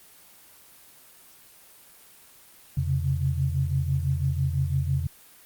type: tone cluster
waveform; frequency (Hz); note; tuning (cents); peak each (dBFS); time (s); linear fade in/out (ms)
sine; 84.9 / 132.5 / 138.5; F2 / C3 / C#3; -48 / +22 / -1; -27; 2.77-5.07; 5
effects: white hiss -52 dBFS RMS until 5.45 s + Opus 24 kbps